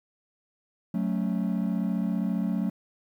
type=chord; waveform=triangle; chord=F# minor; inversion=none; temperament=equal; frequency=185 / 220 / 277.2 Hz; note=F#3 / A3 / C#4; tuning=0 / 0 / 0 cents; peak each=-25 / -26 / -31 dBFS; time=0.94-2.7 s; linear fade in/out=5 ms; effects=tanh soft clip ceiling -17 dBFS + 10-bit